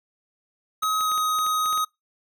square tone with pitch glide, 1270 to 1256.9 Hz, D#6 to D#6, +35 to +17 cents, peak -22 dBFS, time 0.82-1.85 s, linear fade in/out 10 ms, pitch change -18 cents, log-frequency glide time 0.99-1.15 s
clicks, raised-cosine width 0.3 ms, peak -23 dBFS, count 9, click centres 0.833 / 1.009 / 1.117 / 1.178 / 1.388 / 1.465 / 1.659 / 1.728 / 1.776 s
effects noise-tail reverb RT60 0.2 s tail -26 dB re dry

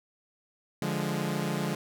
sawtooth chord, D diminished, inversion none, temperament equal, 146.83 / 174.61 / 207.7 Hz, D3 / F3 / Ab3, 0 / 0 / 0 cents, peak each -29 dBFS, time 0.82-1.75 s, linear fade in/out 2 ms, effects none

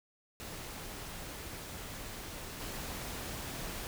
pink noise with level steps, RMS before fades -44 / -41 dBFS, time 0.4-3.87 s, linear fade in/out 0 ms, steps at 2.59 s, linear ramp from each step 20 ms, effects none

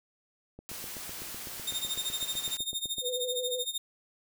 click train, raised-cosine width 2 ms, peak -32 dBFS, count 20, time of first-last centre 0.59-2.983 s, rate 7.94 Hz
white noise, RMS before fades -41 dBFS, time 0.69-2.57 s, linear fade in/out 0 ms
sawtooth tone with tremolo, 3669 Hz, A#7, 28 cents flat, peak -26 dBFS, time 1.67-3.78 s, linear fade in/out 5 ms, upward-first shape sine, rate 13 Hz, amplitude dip 85%
sine tone with vibrato, 498.2 Hz, B4, 15 cents sharp, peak -32 dBFS, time 3.01-3.65 s, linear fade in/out 50 ms, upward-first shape square, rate 13 Hz, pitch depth 27 cents each way
effects none

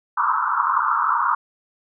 white band-pass noise, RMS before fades -20 dBFS, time 0.17-1.35 s, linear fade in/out 5 ms, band 920 to 1400 Hz, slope 96 dB/octave, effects none

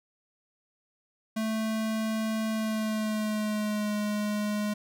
square tone with pitch glide, 220 to 209.2 Hz, A3 to G#3, 0 to +13 cents, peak -28 dBFS, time 1.36-4.74 s, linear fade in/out 10 ms, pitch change -87 cents, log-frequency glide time 2.5-3.95 s, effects none

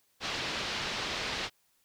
white low-pass noise, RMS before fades -35 dBFS, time 0.2-1.5 s, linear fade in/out 50 ms, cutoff 4600 Hz, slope 24 dB/octave, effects white hiss -71 dBFS RMS until 1.84 s

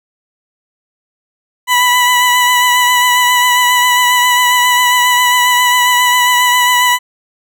20% pulse tone with vibrato, 987.8 Hz, B5, in tune, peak -3 dBFS, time 1.67-6.99 s, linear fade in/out 50 ms, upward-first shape triangle, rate 7.4 Hz, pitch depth 26 cents each way, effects none

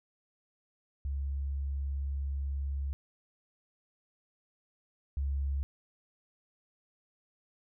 sine tone pair in turn, 69.3 / 69.3 Hz, C#2 / C#2, 0 / 0 cents, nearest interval unison, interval 0 cents, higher neither, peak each -31 / -29 dBFS, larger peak second, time 1.05-2.93 / 5.17-5.63 s, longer first, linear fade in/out 0 ms, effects none

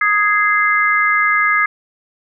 sine chord, Ab major, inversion second, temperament just, 1245.9 / 1661.2 / 2077 Hz, Eb6 / Ab6 / C7, +2 / 0 / -13 cents, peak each -16 dBFS, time 0.01-1.66 s, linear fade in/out 5 ms, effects none

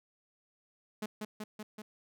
sawtooth tone with echo, 213.1 Hz, G#3, 45 cents sharp, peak -31 dBFS, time 1.02-1.06 s, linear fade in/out 5 ms, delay 190 ms, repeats 4, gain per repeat -2 dB, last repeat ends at 1.82 s, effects none

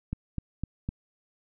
click train, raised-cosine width 5 ms, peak -18 dBFS, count 4, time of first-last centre 0.13-0.889 s, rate 3.95 Hz, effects none

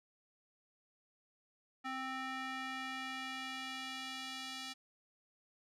square tone with band-pass filter sweep, 262.3 Hz, C4, 4 cents sharp, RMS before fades -43 dBFS, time 1.84-4.74 s, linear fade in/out 20 ms, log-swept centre 1500 to 4000 Hz, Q 1.2, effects none

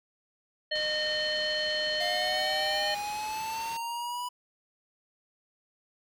harmonic tone, 611 Hz, D#5, 32 cents flat, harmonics 1 / 3 / 5 / 7, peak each -33 / -33 / -33 / -33 dBFS, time 0.71-2.95 s, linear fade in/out 10 ms
white low-pass noise, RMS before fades -45 dBFS, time 0.75-3.77 s, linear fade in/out 5 ms, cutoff 5600 Hz, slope 24 dB/octave
square linear sweep, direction up, 698 to 987.8 Hz, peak -33 dBFS, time 2-4.29 s, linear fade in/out 10 ms
effects none

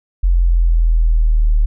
sine exponential sweep, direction down, 44.14 to 37.61 Hz, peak -9 dBFS, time 0.23-1.66 s, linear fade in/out 10 ms, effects none

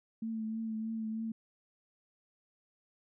sine tone with vibrato, 221.9 Hz, A3, 15 cents sharp, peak -34 dBFS, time 0.22-1.32 s, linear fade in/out 5 ms, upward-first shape triangle, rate 3.2 Hz, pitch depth 30 cents each way, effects none

